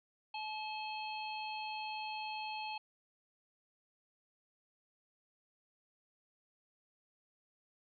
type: harmonic tone with a mistuned harmonic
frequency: 861 Hz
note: A5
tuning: 38 cents flat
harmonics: 1 / 3 / 4 / 5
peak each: -41 / -45 / -50 / -49 dBFS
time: 0.34-2.78 s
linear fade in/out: 5 ms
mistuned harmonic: 4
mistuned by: -130 cents
effects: none